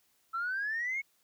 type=exponential sweep; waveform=sine; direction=up; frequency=1318.5 to 2217 Hz; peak=-30 dBFS; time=0.33-1.02 s; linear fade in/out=20 ms; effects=tanh soft clip ceiling -27 dBFS + white hiss -71 dBFS RMS until 1.23 s